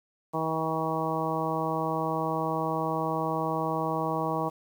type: harmonic tone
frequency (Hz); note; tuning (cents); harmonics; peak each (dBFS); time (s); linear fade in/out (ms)
160; D#3; +49; 1 / 2 / 3 / 4 / 5 / 6 / 7; -34 / -34 / -34 / -34 / -34 / -34 / -34; 0.33-4.5; 20
effects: 9-bit